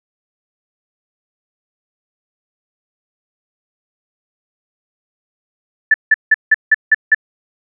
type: tone bursts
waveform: sine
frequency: 1752 Hz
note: A6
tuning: 8 cents flat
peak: -5 dBFS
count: 7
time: 5.91-7.147 s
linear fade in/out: 5 ms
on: 31 ms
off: 170 ms
effects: none